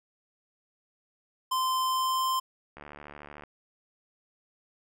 square tone with pitch glide, 1036 to 1042.6 Hz, C6 to C6, -17 to -6 cents, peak -26 dBFS, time 1.51-2.4 s, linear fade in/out 10 ms, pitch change +11 cents, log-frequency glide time 1.85-2.27 s
click train, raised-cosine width 0.5 ms, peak -29 dBFS, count 50, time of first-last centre 2.77-3.437 s, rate 73.5 Hz
effects none

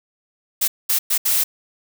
blue noise bursts at uneven times, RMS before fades -18 dBFS, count 4, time 0.61-0.68 / 0.89-0.99 / 1.1-1.18 / 1.25-1.44 s, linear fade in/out 10 ms, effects none

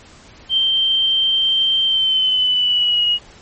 sine tone with pitch glide, 3136 to 2892 Hz, G7 to F#7, 0 to -40 cents, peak -13 dBFS, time 0.49-3.19 s, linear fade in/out 50 ms, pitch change -140 cents, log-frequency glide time 1.85-3.04 s, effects pink hiss -44 dBFS RMS until 3.41 s + MP3 32 kbps

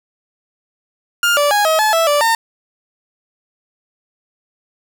30% pulse tone with pitch steps, 1408 / 581 / 826 / 636 / 860 / 659 / 584 / 910 Hz, F6 / D5 / G#5 / D#5 / A5 / E5 / D5 / A#5, +14 / -19 / -10 / +38 / -40 / -1 / -10 / -42 cents, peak -9 dBFS, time 1.23-2.35 s, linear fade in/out 2 ms, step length 140 ms, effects none

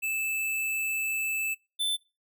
square tone pair in turn, 2629 / 3529 Hz, E7 / A7, -5 / +4 cents, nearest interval perfect fourth, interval 509 cents, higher second, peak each -28 / -26 dBFS, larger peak second, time 0.02-1.55 / 1.79-1.97 s, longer first, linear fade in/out 20 ms, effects noise-tail reverb RT60 0.3 s tail -23 dB re dry

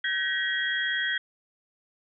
sine tone cluster, 1539 / 1680 / 1902 / 3276 Hz, G6 / G#6 / A#6 / G#7, -32 / +19 / +34 / -24 cents, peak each -31 / -36 / -28 / -31 dBFS, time 0.04-1.18 s, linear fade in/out 5 ms, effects none

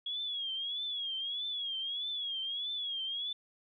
sine tone with vibrato, 3322 Hz, G#7, in tune, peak -34 dBFS, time 0.06-3.33 s, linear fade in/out 5 ms, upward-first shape triangle, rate 1.6 Hz, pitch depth 120 cents each way, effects none

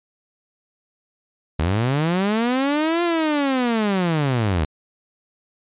sawtooth linear two-way sweep, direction up then down, 72.8 to 349.2 to 72.8 Hz, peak -14 dBFS, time 1.59-4.65 s, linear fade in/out 5 ms, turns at 3.03 s, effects resampled to 8000 Hz

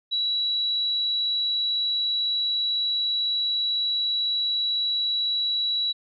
sine tone, 3914 Hz, B7, 16 cents flat, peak -22 dBFS, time 0.11-5.93 s, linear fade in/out 20 ms, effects none

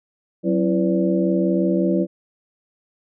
sine tone cluster, 186.2 / 269.7 / 335.2 / 500 / 579 Hz, F#3 / C#4 / E4 / B4 / D5, +11 / -47 / +29 / +21 / -25 cents, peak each -20 / -27 / -20 / -26 / -26 dBFS, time 0.43-2.07 s, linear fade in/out 50 ms, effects none

